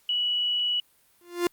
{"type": "tone", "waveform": "sine", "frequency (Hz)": 2939, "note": "F#7", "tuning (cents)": -12, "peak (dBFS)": -23, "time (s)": [0.09, 0.8], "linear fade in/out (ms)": 2}
{"type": "tone with exponential growth", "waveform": "45% pulse", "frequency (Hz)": 349.2, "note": "F4", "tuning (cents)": 0, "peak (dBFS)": -18, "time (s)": [1.21, 1.47], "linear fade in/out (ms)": 2, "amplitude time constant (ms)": 55}
{"effects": ["white hiss -63 dBFS RMS until 1.52 s", "Opus 48 kbps"]}